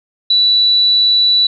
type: tone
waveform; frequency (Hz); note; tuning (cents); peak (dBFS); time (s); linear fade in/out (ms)
sine; 3951; B7; 0; -8; 0.3-1.47; 5
effects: none